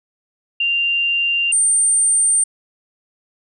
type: tone pair in turn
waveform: sine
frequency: 2784 / 8839 Hz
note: F7 / C#9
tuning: -6 / -6 cents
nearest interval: octave + minor sixth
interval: 2000 cents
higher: second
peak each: -15 / -12 dBFS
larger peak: second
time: 0.6-1.52 / 1.52-2.44 s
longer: neither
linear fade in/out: 5 ms
effects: none